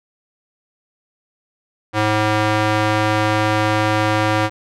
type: tone with band-pass filter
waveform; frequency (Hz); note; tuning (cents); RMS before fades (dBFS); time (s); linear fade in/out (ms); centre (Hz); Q
square; 107.2; A2; -45; -17; 1.93-4.5; 50; 1200; 0.55
effects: none